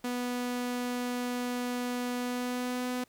sawtooth tone with pitch glide, 246 to 249.6 Hz, B3 to B3, -7 to +19 cents, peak -27 dBFS, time 0.04-3.04 s, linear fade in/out 5 ms, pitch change +26 cents, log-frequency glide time 2.15-2.87 s, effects pink hiss -65 dBFS RMS until 3.08 s

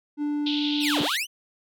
triangle tone, 294.1 Hz, D4, 3 cents sharp, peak -22 dBFS, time 0.17-1.08 s, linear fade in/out 50 ms
pink band-pass noise, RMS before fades -30 dBFS, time 0.46-1.17 s, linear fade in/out 5 ms, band 2900 to 4000 Hz, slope 48 dB/octave
sawtooth linear two-way sweep, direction down then up, 3116 to 103.83 to 3116 Hz, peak -22 dBFS, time 0.8-1.27 s, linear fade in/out 50 ms, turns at 1.01 s
effects none

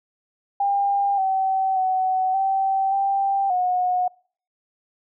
sine tone with pitch steps, 800 / 766 / 751 / 774 / 787 / 727 Hz, G5 / G5 / F#5 / G5 / G5 / F#5, +35 / -40 / +26 / -22 / +7 / -31 cents, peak -18 dBFS, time 0.6-4.08 s, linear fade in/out 5 ms, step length 580 ms, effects noise-tail reverb RT60 0.5 s tail -25 dB re dry

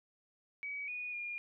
sine tone with pitch steps, 2272 / 2465 / 2419 Hz, C#7 / D#7 / D#7, +42 / -17 / -49 cents, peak -38 dBFS, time 0.63-1.38 s, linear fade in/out 0 ms, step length 250 ms, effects none

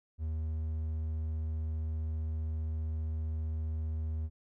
triangle tone, 78.8 Hz, D#2, 23 cents sharp, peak -30 dBFS, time 0.18-4.3 s, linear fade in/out 50 ms, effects none

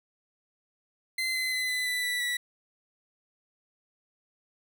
30% pulse tone with pitch steps, 2062 / 2043 / 2024 / 2006 / 1987.2 / 1968.9 / 1950.8 Hz, C7 / C7 / B6 / B6 / B6 / B6 / B6, -26 / -42 / +42 / +26 / +10 / -6 / -22 cents, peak -25 dBFS, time 1.18-2.37 s, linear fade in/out 5 ms, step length 170 ms, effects none

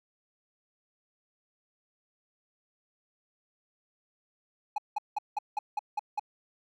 triangle tone bursts, 838 Hz, G#5, 15 cents sharp, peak -25 dBFS, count 8, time 4.76-6.196 s, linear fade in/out 5 ms, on 22 ms, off 180 ms, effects none

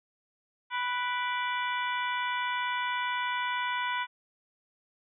harmonic tone with a mistuned harmonic, 493.9 Hz, B4, in tune, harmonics 2 / 3 / 4 / 5 / 6 / 7, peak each -31 / -35 / -37 / -39 / -41 / -42 dBFS, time 0.7-4.07 s, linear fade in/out 50 ms, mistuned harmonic 5, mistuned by -89 cents, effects none

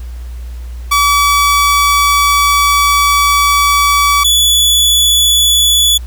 sawtooth tone pair in turn, 1145 / 3431 Hz, D6 / A7, -44 / -44 cents, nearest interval octave + perfect fifth, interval 1900 cents, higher second, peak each -4 dBFS, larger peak neither, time 0.91-4.24 / 4.24-5.98 s, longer first, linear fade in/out 10 ms, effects added 60 Hz sine -22 dBFS peak until 6.06 s + pink hiss -43 dBFS RMS until 6.06 s

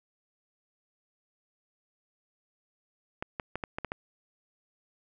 clicks, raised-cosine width 0.5 ms, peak -18 dBFS, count 7, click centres 3.225 / 3.398 / 3.556 / 3.638 / 3.785 / 3.847 / 3.919 s, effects none

